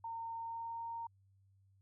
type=tone with pitch glide; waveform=sine; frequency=915 to 923.5 Hz; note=A#5 to A#5; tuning=-32 to -16 cents; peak=-40 dBFS; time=0.04-1.07 s; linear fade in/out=5 ms; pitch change=+16 cents; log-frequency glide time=0.35-0.86 s; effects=added 97 Hz sine -66 dBFS peak until 1.81 s